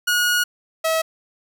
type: tone pair in turn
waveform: sawtooth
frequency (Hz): 1448 / 645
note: F#6 / E5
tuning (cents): -38 / -38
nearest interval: octave + major second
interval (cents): 1400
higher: first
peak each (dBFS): -13 / -14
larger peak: first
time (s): 0.07-0.44 / 0.84-1.02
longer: first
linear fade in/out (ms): 10
effects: none